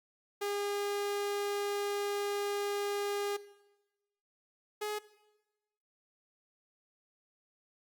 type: tone pair in turn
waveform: sawtooth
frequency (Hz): 406.5 / 420.6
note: G#4 / G#4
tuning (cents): -37 / +22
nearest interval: minor second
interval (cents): 59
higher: second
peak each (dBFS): -29 / -30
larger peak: first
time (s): 0.41-3.37 / 4.81-4.99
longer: first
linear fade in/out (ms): 10
effects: noise-tail reverb RT60 1.0 s tail -17 dB re dry + Opus 48 kbps